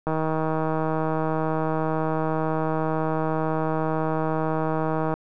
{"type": "click train", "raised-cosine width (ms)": 1, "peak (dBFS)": -12, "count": 802, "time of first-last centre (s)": [0.07, 5.14], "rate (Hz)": 158, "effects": []}